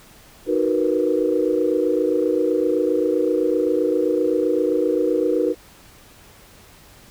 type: chord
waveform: sine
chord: B major seventh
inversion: first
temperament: equal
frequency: 311.1 / 370 / 466.2 / 493.9 Hz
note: D#4 / F#4 / A#4 / B4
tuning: 0 / 0 / 0 / 0 cents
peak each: -22 dBFS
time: 0.46-5.55 s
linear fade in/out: 50 ms
effects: tanh soft clip ceiling -6 dBFS + pink hiss -48 dBFS RMS until 7.1 s